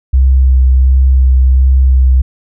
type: tone with vibrato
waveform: sine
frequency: 65 Hz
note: C2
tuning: 11 cents flat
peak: -4 dBFS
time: 0.13-2.22 s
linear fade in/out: 10 ms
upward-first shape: sine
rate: 1.4 Hz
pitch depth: 18 cents each way
effects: none